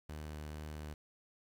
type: tone with vibrato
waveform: sawtooth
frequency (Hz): 76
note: D#2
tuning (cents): -40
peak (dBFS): -39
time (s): 0.09-0.94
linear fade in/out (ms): 5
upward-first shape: triangle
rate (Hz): 2.2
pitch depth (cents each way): 12
effects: 11-bit